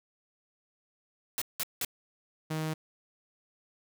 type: noise bursts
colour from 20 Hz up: white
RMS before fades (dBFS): -32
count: 3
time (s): 1.38-1.848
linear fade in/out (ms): 0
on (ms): 36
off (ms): 180
type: tone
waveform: sawtooth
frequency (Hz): 157.1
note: D#3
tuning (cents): +17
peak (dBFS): -27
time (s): 2.5-2.74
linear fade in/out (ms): 10
effects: none